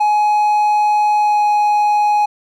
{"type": "tone with pitch glide", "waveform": "triangle", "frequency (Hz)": [840, 835.2], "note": ["G#5", "G#5"], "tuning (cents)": [19, 10], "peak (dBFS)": -9, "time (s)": [0, 2.26], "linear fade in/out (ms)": 10, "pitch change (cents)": -9, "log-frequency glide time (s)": [1.19, 1.42], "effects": []}